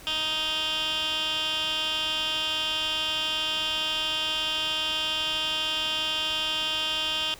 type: tone with band-pass filter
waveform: 15% pulse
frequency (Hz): 312.3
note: D#4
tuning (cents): +7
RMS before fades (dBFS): -28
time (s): 0.07-7.34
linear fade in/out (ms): 0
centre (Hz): 3200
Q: 3.5
effects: pink hiss -47 dBFS RMS until 7.39 s